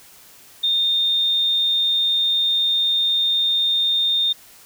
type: tone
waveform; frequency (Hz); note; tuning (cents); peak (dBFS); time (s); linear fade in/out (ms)
sine; 3644; A#7; -40; -16; 0.63-4.33; 10
effects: white hiss -47 dBFS RMS until 4.65 s